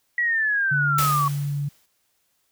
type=linear sweep; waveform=sine; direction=down; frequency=1943 to 1108.7 Hz; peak=-19 dBFS; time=0.18-1.28 s; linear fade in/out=2 ms
type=tone with pitch glide; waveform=sine; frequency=144.5 to 143.25 Hz; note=D3 to D3; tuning=-28 to -43 cents; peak=-23 dBFS; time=0.71-1.69 s; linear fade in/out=10 ms; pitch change=-15 cents; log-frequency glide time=1.22-1.31 s
type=noise with exponential decay; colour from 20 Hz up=white; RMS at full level=-24 dBFS; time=0.98-1.86 s; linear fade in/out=5 ms; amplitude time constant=190 ms
effects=white hiss -69 dBFS RMS until 2.51 s